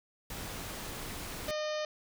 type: noise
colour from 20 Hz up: pink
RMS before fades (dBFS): -41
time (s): 0.3-1.51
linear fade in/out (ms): 2
type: harmonic tone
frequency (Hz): 610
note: D#5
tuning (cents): -34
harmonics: 1 / 2 / 3 / 4 / 5 / 6 / 7 / 8 / 9 / 10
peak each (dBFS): -33 / -43 / -44 / -48 / -47 / -48 / -49 / -49 / -54 / -51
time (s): 1.48-1.85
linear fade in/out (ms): 2
effects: none